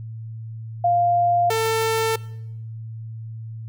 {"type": "tone pair in turn", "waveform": ["sine", "sawtooth"], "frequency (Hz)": [698.5, 446.9], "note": ["F5", "A4"], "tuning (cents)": [0, 27], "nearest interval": "minor sixth", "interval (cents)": 773, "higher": "first", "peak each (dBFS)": -15, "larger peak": "neither", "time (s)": [[0.84, 1.5], [1.5, 2.16]], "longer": "neither", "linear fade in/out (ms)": 5, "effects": ["noise-tail reverb RT60 0.8 s tail -20 dB re dry", "added 112 Hz sine -31 dBFS peak until 3.68 s"]}